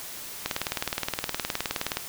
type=click train; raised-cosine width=0.2 ms; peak=-9 dBFS; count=30; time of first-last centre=0.46-1.97 s; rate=19.2 Hz; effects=white hiss -39 dBFS RMS until 2.08 s